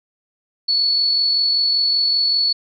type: tone with amplitude modulation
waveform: sine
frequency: 4421 Hz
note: C#8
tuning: 5 cents flat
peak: -13 dBFS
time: 0.68-2.53 s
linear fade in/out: 10 ms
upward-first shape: sine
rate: 45.2 Hz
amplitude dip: 30%
effects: none